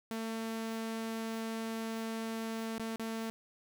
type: tone with dropouts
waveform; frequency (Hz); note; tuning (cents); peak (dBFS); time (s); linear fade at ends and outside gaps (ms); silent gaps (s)
sawtooth; 224.6; A3; +36; -32; 0.11-3.3; 0; 2.781-2.797 / 2.96-2.996
effects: none

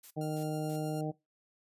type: noise bursts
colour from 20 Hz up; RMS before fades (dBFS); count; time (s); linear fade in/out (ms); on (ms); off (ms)
blue; -50; 3; 0.03-0.767; 10; 79; 250
type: harmonic tone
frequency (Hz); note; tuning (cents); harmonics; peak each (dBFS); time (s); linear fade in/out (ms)
154.1; D#3; -16; 1 / 2 / 3 / 4 / 5; -35 / -38 / -40 / -41 / -42; 0.16-1.12; 20
type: tone with tremolo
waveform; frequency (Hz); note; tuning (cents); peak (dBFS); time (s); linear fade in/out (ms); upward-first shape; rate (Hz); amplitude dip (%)
5% pulse; 1396.9; F6; 0; -36; 0.21-1.01; 2; triangle; 9.4; 40
effects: noise-tail reverb RT60 0.2 s tail -20 dB re dry + resampled to 32000 Hz

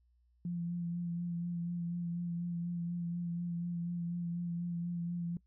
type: tone with vibrato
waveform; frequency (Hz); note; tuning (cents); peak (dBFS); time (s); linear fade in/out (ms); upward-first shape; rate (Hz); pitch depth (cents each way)
sine; 172.3; F3; -23; -34; 0.45-5.37; 2; sine; 4.1; 22
effects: noise-tail reverb RT60 0.1 s tail -21 dB re dry + added 60 Hz sine -67 dBFS peak until 5.46 s

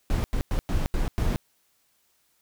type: noise bursts at uneven times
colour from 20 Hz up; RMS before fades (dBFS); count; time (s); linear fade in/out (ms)
brown; -24; 6; 0.1-0.24 / 0.33-0.41 / 0.51-0.59 / 0.69-0.86 / 0.94-1.08 / 1.18-1.36; 0
effects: white hiss -68 dBFS RMS until 2.41 s

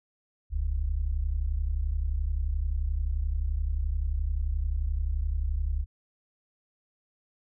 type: tone pair together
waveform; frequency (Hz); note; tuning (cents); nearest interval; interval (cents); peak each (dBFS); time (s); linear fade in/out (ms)
sine; 40.3 / 71.8; E1 / D2; -38 / -39; minor seventh; 999; -28; 0.5-5.86; 50
effects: none

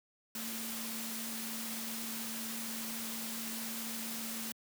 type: tone in noise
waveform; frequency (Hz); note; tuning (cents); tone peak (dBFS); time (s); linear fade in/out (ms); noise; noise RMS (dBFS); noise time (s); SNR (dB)
sine; 226.3; A3; +49; -43; 0.35-4.52; 2; white; -41; 0.35-4.52; -5
effects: high-pass 150 Hz 12 dB/octave

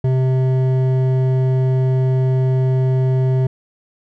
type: tone with hard clipping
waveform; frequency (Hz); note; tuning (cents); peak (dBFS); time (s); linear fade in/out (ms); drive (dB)
sine; 130; C3; -11; -15; 0.04-3.47; 5; 10
effects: none

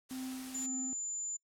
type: noise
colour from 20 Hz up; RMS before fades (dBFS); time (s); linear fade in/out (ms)
white; -48; 0.09-0.67; 20
type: tone with tremolo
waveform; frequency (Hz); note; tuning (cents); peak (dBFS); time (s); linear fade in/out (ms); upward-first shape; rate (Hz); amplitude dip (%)
triangle; 259.6; C4; -13; -36; 0.11-0.93; 0; sine; 1.9; 50
type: tone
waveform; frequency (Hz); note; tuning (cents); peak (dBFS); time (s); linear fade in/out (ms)
sine; 7080; A8; +10; -36; 0.54-1.37; 10
effects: noise-tail reverb RT60 0.1 s tail -24 dB re dry + low-pass 12000 Hz 12 dB/octave

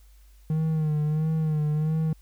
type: tone with vibrato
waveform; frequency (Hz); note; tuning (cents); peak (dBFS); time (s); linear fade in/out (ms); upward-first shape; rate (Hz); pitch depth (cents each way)
triangle; 154.8; D#3; -9; -20; 0.5-2.13; 2; sine; 1.5; 51
effects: added 50 Hz sine -50 dBFS peak until 2.21 s + white hiss -64 dBFS RMS until 2.21 s

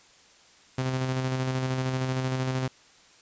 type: tone with tremolo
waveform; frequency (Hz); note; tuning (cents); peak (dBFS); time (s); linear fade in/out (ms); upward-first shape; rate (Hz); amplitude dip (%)
sawtooth; 130; C3; -11; -21; 0.78-2.68; 5; square; 13; 30
effects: white hiss -56 dBFS RMS until 3.21 s + resampled to 16000 Hz

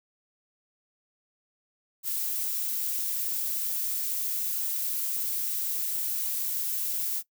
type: noise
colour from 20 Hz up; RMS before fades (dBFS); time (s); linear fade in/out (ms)
violet; -30; 2.03-7.23; 50
effects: noise-tail reverb RT60 0.1 s tail -19 dB re dry

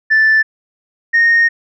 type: tone pair in turn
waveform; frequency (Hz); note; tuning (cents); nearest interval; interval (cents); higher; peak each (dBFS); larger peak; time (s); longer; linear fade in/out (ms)
sine; 1760 / 1852.4; A6 / A#6; 0 / -11; minor second; 89; second; -6; neither; 0.1-0.43 / 1.13-1.49; second; 20
effects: tanh soft clip ceiling -5 dBFS

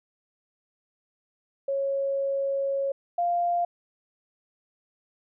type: tone pair in turn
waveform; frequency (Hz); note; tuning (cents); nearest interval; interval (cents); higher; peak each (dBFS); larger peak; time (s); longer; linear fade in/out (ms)
sine; 550 / 697; C#5 / F5; -14 / -4; major third; 410; second; -24 / -22; second; 1.68-2.92 / 3.18-3.65; first; 5
effects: none

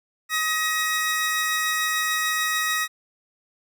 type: tone pair together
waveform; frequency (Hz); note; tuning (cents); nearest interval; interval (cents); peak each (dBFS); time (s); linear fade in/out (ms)
sawtooth; 1264.4 / 1900; D#6 / A#6; +27 / +33; perfect fifth; 706; -23 / -20; 0.29-2.88; 50
effects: none

